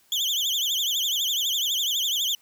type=tone with vibrato; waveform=35% pulse; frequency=3283 Hz; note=G#7; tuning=21 cents flat; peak=-21 dBFS; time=0.12-2.35 s; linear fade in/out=2 ms; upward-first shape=triangle; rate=12 Hz; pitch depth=210 cents each way; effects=white hiss -61 dBFS RMS until 2.41 s